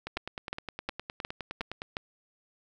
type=two click trains; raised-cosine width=0.3 ms; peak=-20 / -16 dBFS; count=18 / 6; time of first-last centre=0.07-1.819 / 0.17-1.969 s; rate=9.72 / 2.78 Hz; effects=none